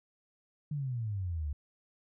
sine exponential sweep, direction down, 153.1 to 70 Hz, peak -32 dBFS, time 0.71-1.53 s, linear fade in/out 5 ms, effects none

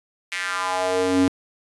square tone with high-pass filter sweep, 92.5 Hz, F#2, in tune, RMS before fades -22 dBFS, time 0.32-1.28 s, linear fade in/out 0 ms, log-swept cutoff 2200 to 230 Hz, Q 3.2, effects resampled to 24000 Hz

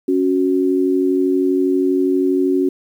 sine tone pair together, 277.2 / 369.7 Hz, C#4 / F#4, 0 / -1 cents, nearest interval perfect fourth, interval 499 cents, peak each -16 dBFS, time 0.08-2.69 s, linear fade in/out 5 ms, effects 8-bit

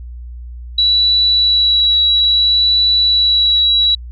sine tone with vibrato, 3923 Hz, B7, 12 cents flat, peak -9 dBFS, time 0.78-3.95 s, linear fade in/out 5 ms, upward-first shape sine, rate 0.6 Hz, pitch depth 10 cents each way, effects added 60 Hz sine -27 dBFS peak until 4.11 s

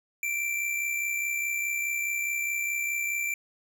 square tone with amplitude modulation, 2349 Hz, D7, in tune, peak -26 dBFS, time 0.23-3.34 s, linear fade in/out 2 ms, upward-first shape sine, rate 64.8 Hz, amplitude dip 45%, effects none

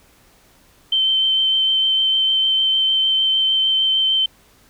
sine tone with vibrato, 3100 Hz, G7, 20 cents flat, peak -14 dBFS, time 0.92-4.26 s, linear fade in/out 5 ms, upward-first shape sine, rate 6.6 Hz, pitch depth 11 cents each way, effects pink hiss -53 dBFS RMS until 4.69 s

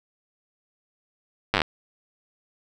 slowing click train, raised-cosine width 0.3 ms, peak -4 dBFS, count 8, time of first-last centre 1.54-1.618 s, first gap 9 ms, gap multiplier 1.07, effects none

